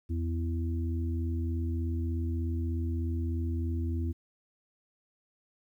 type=harmonic tone; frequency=83.3 Hz; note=E2; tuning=19 cents sharp; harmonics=1 / 3 / 4; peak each=-29 / -38 / -40 dBFS; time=0.09-4.13 s; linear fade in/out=20 ms; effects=11-bit